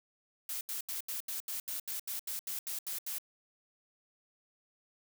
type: noise bursts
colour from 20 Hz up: blue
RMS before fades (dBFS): -38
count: 14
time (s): 0.49-3.184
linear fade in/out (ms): 2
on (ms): 120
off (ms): 78
effects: none